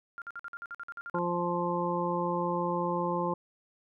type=tone bursts; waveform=sine; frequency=1396.9 Hz; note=F6; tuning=in tune; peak=-37 dBFS; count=12; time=0.18-1.186 s; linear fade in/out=0 ms; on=38 ms; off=50 ms
type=harmonic tone; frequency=174.61 Hz; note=F3; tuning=in tune; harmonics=1 / 2 / 3 / 5 / 6; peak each=-34 / -34 / -34 / -34 / -34 dBFS; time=1.14-3.34 s; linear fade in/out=5 ms
effects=none